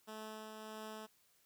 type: tone with tremolo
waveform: 10% pulse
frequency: 217 Hz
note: A3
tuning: 24 cents flat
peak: -37 dBFS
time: 0.07-1.07 s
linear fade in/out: 20 ms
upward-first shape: triangle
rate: 1.6 Hz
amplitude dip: 35%
effects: white hiss -72 dBFS RMS until 1.45 s